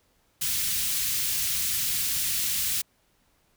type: band-stop noise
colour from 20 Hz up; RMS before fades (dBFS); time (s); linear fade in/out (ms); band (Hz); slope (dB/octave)
white; -27; 0.41-2.82; 10; 150 to 2400; 12
effects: pink hiss -67 dBFS RMS until 3.56 s